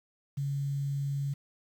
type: tone with quantisation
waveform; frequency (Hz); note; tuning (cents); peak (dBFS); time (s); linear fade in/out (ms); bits
sine; 140; C#3; +18; -29; 0.37-1.34; 10; 9
effects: none